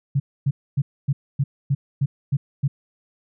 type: tone bursts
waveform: sine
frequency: 138.59 Hz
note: C#3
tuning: in tune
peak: -16 dBFS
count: 9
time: 0.15-2.68 s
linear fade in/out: 10 ms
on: 50 ms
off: 260 ms
effects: none